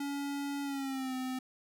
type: tone with pitch glide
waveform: square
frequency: 282.5 to 257.6 Hz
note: C#4 to C4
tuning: +33 to -27 cents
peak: -35 dBFS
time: 0-1.39 s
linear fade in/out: 5 ms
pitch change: -160 cents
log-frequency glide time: 0.63-1.14 s
effects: none